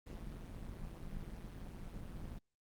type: noise with amplitude modulation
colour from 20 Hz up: brown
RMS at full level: -43 dBFS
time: 0.06-2.39 s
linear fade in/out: 10 ms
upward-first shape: sine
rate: 175 Hz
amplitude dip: 75%
effects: Opus 48 kbps